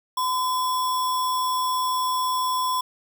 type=tone with sample-and-hold; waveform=sine; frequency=1018 Hz; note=C6; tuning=48 cents flat; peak=-21 dBFS; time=0.17-2.81 s; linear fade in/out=5 ms; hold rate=4410 Hz; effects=none